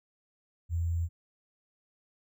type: tone with sample-and-hold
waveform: sine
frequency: 84.3 Hz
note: E2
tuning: 39 cents sharp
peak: -27 dBFS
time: 0.69-1.09 s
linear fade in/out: 50 ms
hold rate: 7350 Hz
effects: none